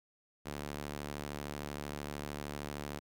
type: tone with high-pass filter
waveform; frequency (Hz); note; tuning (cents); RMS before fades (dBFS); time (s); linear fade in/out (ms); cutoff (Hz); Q
sawtooth; 73.1; D2; -7; -42; 0.45-3; 20; 150; 0.53
effects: none